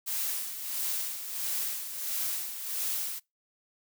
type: noise with tremolo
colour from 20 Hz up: blue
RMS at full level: -31 dBFS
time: 0.06-3.2 s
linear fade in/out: 20 ms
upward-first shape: sine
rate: 1.5 Hz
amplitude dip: 60%
effects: noise-tail reverb RT60 0.2 s tail -24 dB re dry